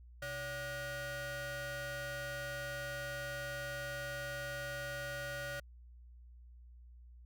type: ring-modulated tone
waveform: 30% pulse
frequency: 440 Hz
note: A4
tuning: in tune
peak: -34 dBFS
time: 0.22-5.6 s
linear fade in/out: 5 ms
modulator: 1010 Hz
effects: added 60 Hz sine -53 dBFS peak until 7.25 s